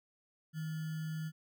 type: tone with sample-and-hold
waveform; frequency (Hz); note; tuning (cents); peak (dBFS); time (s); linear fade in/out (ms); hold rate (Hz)
sine; 158.1; D#3; +28; -36; 0.53-1.32; 50; 1575
effects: none